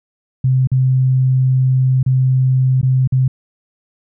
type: tone with dropouts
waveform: sine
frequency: 130 Hz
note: C3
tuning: 11 cents flat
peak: -10 dBFS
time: 0.44-3.28 s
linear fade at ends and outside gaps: 5 ms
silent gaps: 0.673-0.716 / 2.03-2.062 / 2.814-2.829 / 3.075-3.122 s
effects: none